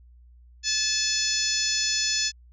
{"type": "harmonic tone", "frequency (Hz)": 866, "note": "A5", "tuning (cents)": -28, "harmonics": [2, 3, 4, 5, 6, 7, 8], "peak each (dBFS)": [-34, -33, -32, -31, -27, -31, -30], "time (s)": [0.63, 2.32], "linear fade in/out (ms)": 50, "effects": ["added 60 Hz sine -49 dBFS peak until 2.52 s"]}